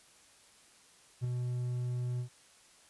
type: tone with ADSR envelope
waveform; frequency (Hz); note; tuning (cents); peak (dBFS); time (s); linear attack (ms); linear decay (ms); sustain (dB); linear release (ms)
triangle; 123.47; B2; 0; -26; 1.21-2.29; 35; 4; -4; 93
effects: white hiss -61 dBFS RMS until 2.89 s + resampled to 24000 Hz